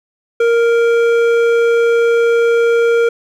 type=tone with hard clipping; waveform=sine; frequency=466.2 Hz; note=A#4; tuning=in tune; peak=-11 dBFS; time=0.4-3.09 s; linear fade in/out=5 ms; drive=10 dB; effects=none